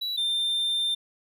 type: tone pair in turn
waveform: triangle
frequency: 3926 / 3590 Hz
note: B7 / A7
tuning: -11 / +34 cents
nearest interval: major second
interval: 155 cents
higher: first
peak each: -26 / -22 dBFS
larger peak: second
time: 0.01-0.17 / 0.17-0.95 s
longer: second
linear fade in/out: 10 ms
effects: none